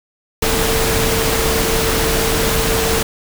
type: tone in noise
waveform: sine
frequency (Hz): 450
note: A4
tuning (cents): +39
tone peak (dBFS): -20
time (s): 0.42-3.03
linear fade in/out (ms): 5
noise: pink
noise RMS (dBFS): -17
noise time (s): 0.42-3.03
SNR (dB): -6
effects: none